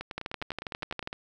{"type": "two click trains", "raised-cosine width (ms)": 0.3, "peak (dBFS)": [-17, -20], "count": [12, 12], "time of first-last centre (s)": [[0.18, 1.074], [0.01, 1.129]], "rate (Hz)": [12.3, 9.83], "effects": []}